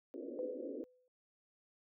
pink band-pass noise, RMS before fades -45 dBFS, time 0.14-0.84 s, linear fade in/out 0 ms, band 250 to 570 Hz, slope 96 dB/octave
sine tone with exponential decay, 503 Hz, B4, 32 cents sharp, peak -35 dBFS, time 0.39-1.08 s, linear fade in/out 1 ms, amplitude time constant 150 ms
effects none

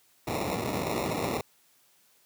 violet noise with sample-and-hold, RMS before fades -30 dBFS, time 0.27-1.41 s, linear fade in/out 2 ms, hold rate 1575 Hz, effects white hiss -64 dBFS RMS until 2.25 s + high-pass 100 Hz 12 dB/octave

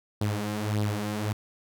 sawtooth tone with flanger, 105 Hz, G#2, 19 cents sharp, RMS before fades -29 dBFS, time 0.21-1.33 s, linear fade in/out 5 ms, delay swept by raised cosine 0.21 to 5.81 ms, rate 1.7 Hz, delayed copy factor +0.65, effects none

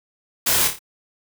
white noise with echo, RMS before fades -19 dBFS, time 0.46-0.68 s, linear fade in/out 10 ms, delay 28 ms, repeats 4, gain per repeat -6 dB, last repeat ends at 0.792 s, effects none

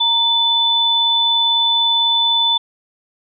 sine tone pair together, 932.3 / 3502 Hz, A#5 / A7, 0 / -9 cents, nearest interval octave + major seventh, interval 2291 cents, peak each -20 / -13 dBFS, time 0-2.58 s, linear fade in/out 10 ms, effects none

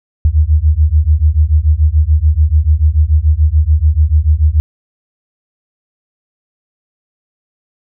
sine beating tone pair, 73.42 / 80.32 Hz, D2 / E2, 0 / -44 cents, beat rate 6.9 Hz, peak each -10 dBFS, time 0.25-4.6 s, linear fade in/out 0 ms, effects none

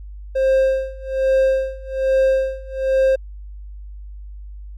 triangle tone with tremolo, 530 Hz, C5, 22 cents sharp, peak -10 dBFS, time 0.35-3.16 s, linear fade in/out 10 ms, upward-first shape sine, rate 1.2 Hz, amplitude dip 95%, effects added 50 Hz sine -32 dBFS peak until 4.77 s

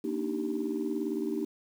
sine chord, Eb major seventh, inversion second, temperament just, 233.3 / 291.7 / 311.1 / 388.9 Hz, Bb3 / D4 / Eb4 / G4, +2 / -12 / 0 / -14 cents, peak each -35 / -35 / -33 / -34 dBFS, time 0.04-1.45 s, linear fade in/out 5 ms, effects tanh soft clip ceiling -21 dBFS + 9-bit

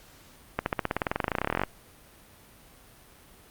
accelerating click train, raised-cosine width 0.5 ms, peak -10 dBFS, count 27, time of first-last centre 0.59-1.636 s, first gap 71 ms, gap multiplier 0.95, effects pink hiss -54 dBFS RMS until 3.5 s + Opus 48 kbps

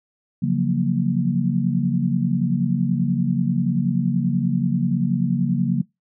sine chord, Gb major seventh, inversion second, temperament equal, 138.59 / 174.61 / 185 / 233.1 Hz, Db3 / F3 / Gb3 / Bb3, 0 / 0 / 0 / 0 cents, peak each -23 dBFS, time 0.42-5.82 s, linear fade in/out 10 ms, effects noise-tail reverb RT60 0.2 s tail -25 dB re dry

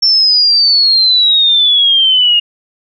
sine exponential sweep, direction down, 5420 to 2838 Hz, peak -6 dBFS, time 0.02-2.4 s, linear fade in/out 10 ms, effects none

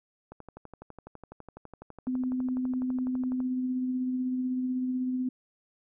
click train, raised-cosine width 1 ms, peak -30 dBFS, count 38, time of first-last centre 0.32-3.403 s, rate 12 Hz
sine tone with tremolo, 254.5 Hz, C4, 48 cents flat, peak -26 dBFS, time 2.07-5.29 s, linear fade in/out 5 ms, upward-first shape sine, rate 16 Hz, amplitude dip 25%
effects none

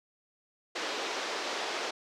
pink band-pass noise, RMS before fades -35 dBFS, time 0.75-1.91 s, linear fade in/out 10 ms, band 360 to 5800 Hz, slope 24 dB/octave, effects none

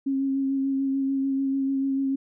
sine tone with vibrato, 271.1 Hz, C#4, 38 cents flat, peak -22 dBFS, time 0.06-2.16 s, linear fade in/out 10 ms, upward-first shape sine, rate 6.8 Hz, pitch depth 17 cents each way, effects none

